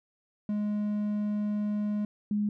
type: tone pair in turn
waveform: triangle / sine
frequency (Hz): 208.6 / 207.9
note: G#3 / G#3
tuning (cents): +8 / +2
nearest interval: unison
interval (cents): 6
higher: first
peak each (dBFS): -25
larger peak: neither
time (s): 0.49-2.05 / 2.31-2.49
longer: first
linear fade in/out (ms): 2
effects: none